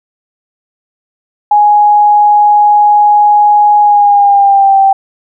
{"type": "tone with pitch glide", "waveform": "sine", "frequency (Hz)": [832, 780.8], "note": ["G#5", "G5"], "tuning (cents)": [3, -7], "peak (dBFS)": -3, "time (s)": [1.51, 4.93], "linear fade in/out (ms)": 5, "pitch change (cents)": -110, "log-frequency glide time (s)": [3.81, 4.78], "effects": []}